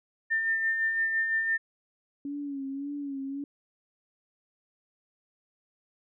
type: tone with tremolo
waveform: sine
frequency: 1801 Hz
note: A6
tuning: 40 cents sharp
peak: -23 dBFS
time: 0.3-1.58 s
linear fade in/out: 20 ms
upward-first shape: sine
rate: 5.9 Hz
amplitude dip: 40%
type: tone with vibrato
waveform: sine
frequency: 279.5 Hz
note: C#4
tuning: 14 cents sharp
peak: -32 dBFS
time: 2.25-3.44 s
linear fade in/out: 2 ms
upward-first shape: sine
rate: 1.8 Hz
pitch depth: 57 cents each way
effects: none